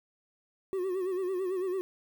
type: tone with vibrato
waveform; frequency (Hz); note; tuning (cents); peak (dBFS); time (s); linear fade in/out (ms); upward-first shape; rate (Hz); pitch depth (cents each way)
triangle; 372; F#4; +9; -27; 0.73-1.81; 0; sine; 9; 77
effects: 9-bit